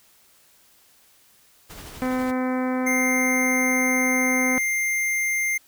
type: noise with tremolo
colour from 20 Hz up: pink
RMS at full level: -39 dBFS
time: 1.69-2.32 s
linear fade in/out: 20 ms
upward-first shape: sine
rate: 12 Hz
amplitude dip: 30%
type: harmonic tone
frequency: 255.5 Hz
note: C4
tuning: 41 cents flat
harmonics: 1 / 2 / 3 / 4 / 5 / 6 / 7 / 8 / 9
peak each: -23 / -29 / -33 / -35 / -37 / -39 / -40 / -41 / -42 dBFS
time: 2.02-4.58 s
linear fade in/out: 0 ms
type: tone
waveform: square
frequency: 2100 Hz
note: C7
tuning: 6 cents sharp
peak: -22 dBFS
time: 2.86-5.58 s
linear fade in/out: 10 ms
effects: white hiss -57 dBFS RMS until 5.67 s